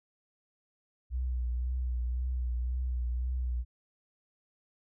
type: tone with vibrato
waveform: sine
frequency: 61.74 Hz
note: B1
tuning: in tune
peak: -29 dBFS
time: 1.1-3.65 s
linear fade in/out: 50 ms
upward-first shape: triangle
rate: 1.9 Hz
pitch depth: 50 cents each way
effects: none